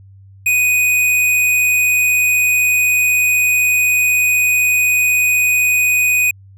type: tone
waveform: square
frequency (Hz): 2489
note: D#7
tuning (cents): 0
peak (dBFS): -12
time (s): 0.46-6.31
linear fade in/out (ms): 5
effects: added 97 Hz sine -39 dBFS peak until 6.57 s